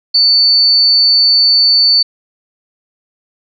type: tone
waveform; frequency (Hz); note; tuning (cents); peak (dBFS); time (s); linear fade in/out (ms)
sine; 4500; C#8; +25; -6; 0.14-2.03; 10
effects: none